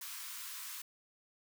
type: high-pass noise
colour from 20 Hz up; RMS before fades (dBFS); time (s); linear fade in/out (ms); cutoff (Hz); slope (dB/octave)
white; -45; 0.01-0.82; 5; 940; 96
effects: none